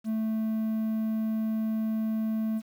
triangle tone with quantisation, 220 Hz, A3, in tune, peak -24 dBFS, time 0.04-2.62 s, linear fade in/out 50 ms, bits 9, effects none

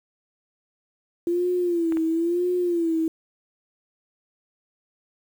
sine tone with vibrato, 340.6 Hz, F4, 43 cents flat, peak -20 dBFS, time 1.27-3.08 s, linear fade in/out 2 ms, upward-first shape sine, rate 1 Hz, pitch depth 95 cents each way
clicks, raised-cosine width 0.5 ms, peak -22 dBFS, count 2, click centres 1.923 / 1.971 s
effects 8-bit

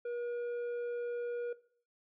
triangle tone with tanh clipping, 479.4 Hz, A#4, 48 cents sharp, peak -37 dBFS, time 0.05-1.53 s, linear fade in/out 5 ms, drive 11 dB, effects noise-tail reverb RT60 0.5 s tail -17 dB re dry

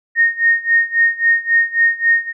sine tone with tremolo, 1850 Hz, A#6, 14 cents flat, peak -8 dBFS, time 0.15-2.33 s, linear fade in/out 50 ms, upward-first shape sine, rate 3.7 Hz, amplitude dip 90%, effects none

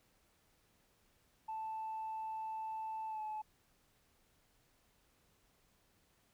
sine tone with pitch glide, 880 to 860.4 Hz, A5 to A5, 0 to -39 cents, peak -38 dBFS, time 1.48-3.42 s, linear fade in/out 10 ms, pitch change -39 cents, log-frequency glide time 3.08-3.21 s, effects tanh soft clip ceiling -36 dBFS + pink hiss -73 dBFS RMS until 6.33 s

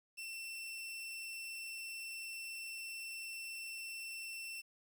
sawtooth tone, 2691 Hz, E7, 35 cents sharp, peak -40 dBFS, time 0.17-4.62 s, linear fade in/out 20 ms, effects 11-bit

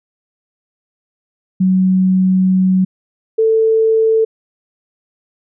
sine tone pair in turn, 186.8 / 444.3 Hz, F#3 / A4, +17 / +17 cents, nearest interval octave + minor third, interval 1500 cents, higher second, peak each -9 dBFS, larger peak neither, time 1.6-2.85 / 3.38-4.25 s, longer first, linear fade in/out 10 ms, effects none

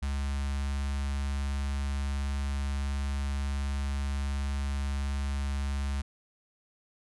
square tone with notch filter, 69.3 Hz, C#2, in tune, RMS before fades -31 dBFS, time 0.02-6.02 s, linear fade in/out 10 ms, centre 420 Hz, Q 0.57, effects resampled to 24000 Hz

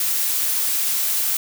blue noise, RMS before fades -21 dBFS, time 0-1.37 s, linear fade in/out 2 ms, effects none

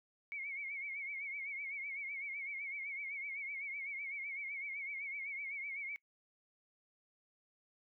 sine tone with vibrato, 2217 Hz, C#7, in tune, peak -40 dBFS, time 0.32-5.96 s, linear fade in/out 0 ms, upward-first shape triangle, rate 7.9 Hz, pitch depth 95 cents each way, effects noise-tail reverb RT60 0.1 s tail -22 dB re dry

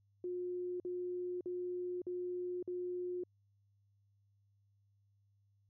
sine tone bursts, 358.5 Hz, F4, 45 cents sharp, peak -37 dBFS, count 5, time 0.24-3.236 s, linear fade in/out 2 ms, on 560 ms, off 49 ms, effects added 100 Hz sine -70 dBFS peak until 5.69 s

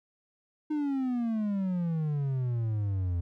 triangle exponential sweep, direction down, 308.4 to 84.6 Hz, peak -25 dBFS, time 0.7-3.21 s, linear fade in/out 10 ms, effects none

